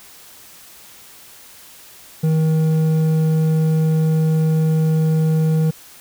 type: tone with hard clipping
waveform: sine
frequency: 158.4 Hz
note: D#3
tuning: 31 cents sharp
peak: -15 dBFS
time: 2.23-5.71 s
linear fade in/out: 10 ms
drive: 6 dB
effects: white hiss -43 dBFS RMS until 6 s